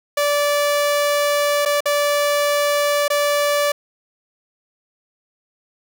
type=tone with dropouts; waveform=sawtooth; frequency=581 Hz; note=D5; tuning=19 cents flat; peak=-12 dBFS; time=0.17-3.72 s; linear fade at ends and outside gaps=5 ms; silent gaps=1.652-1.658 / 1.806-1.856 / 3.081-3.101 s; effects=none